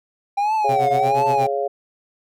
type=tone with vibrato; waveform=triangle; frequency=793 Hz; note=G5; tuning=20 cents sharp; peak=-15 dBFS; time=0.37-1.47 s; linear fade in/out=10 ms; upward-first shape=triangle; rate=1.4 Hz; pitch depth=190 cents each way
type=harmonic tone; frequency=139.1 Hz; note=C#3; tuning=6 cents sharp; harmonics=3 / 4 / 5; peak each=-24 / -24 / -24 dBFS; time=0.64-1.68 s; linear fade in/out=10 ms
type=tone with tremolo; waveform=sawtooth; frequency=130.81 Hz; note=C3; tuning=in tune; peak=-20 dBFS; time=0.69-1.47 s; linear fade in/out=2 ms; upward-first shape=triangle; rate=8.5 Hz; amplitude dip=100%
effects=none